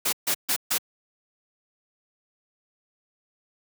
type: noise bursts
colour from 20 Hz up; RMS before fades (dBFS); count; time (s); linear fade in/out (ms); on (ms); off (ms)
white; -24; 4; 0.05-0.782; 10; 78; 140
effects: high-pass 150 Hz 12 dB/octave